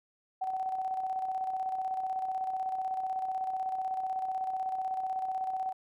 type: tone with tremolo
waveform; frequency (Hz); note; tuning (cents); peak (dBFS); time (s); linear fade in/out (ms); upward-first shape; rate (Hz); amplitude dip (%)
sine; 756; F#5; +37; -29; 0.41-5.73; 10; square; 16; 40
effects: none